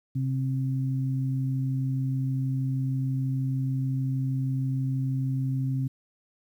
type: tone pair together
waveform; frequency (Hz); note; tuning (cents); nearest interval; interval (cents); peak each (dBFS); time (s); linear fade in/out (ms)
sine; 132.35 / 264.7; C3 / C4; +20 / +20; octave; 1200; -25 / -33; 0.15-5.88; 10
effects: 10-bit